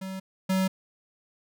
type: tone pair in turn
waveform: square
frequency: 190 / 188.98 Hz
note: F#3 / F#3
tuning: +46 / +37 cents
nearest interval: unison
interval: 9 cents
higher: first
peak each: -34 / -23 dBFS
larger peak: second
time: 0.01-0.2 / 0.49-0.68 s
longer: neither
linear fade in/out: 10 ms
effects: none